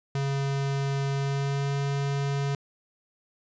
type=tone with pitch glide; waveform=square; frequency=138.4 to 139.93 Hz; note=C#3 to C#3; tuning=-2 to +17 cents; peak=-26 dBFS; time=0.15-2.55 s; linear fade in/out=2 ms; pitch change=+19 cents; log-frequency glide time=1.13-1.73 s; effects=resampled to 16000 Hz